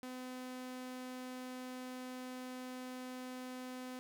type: tone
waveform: sawtooth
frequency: 254 Hz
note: B3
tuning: 49 cents sharp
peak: -40 dBFS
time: 0.03-3.99 s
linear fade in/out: 0 ms
effects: none